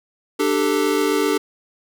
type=chord; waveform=square; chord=D suspended fourth; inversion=none; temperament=equal with one note detuned; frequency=297.6 / 392 / 440 Hz; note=D4 / G4 / A4; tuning=+23 / 0 / 0 cents; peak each=-22 dBFS; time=0.39-1.38 s; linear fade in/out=10 ms; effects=none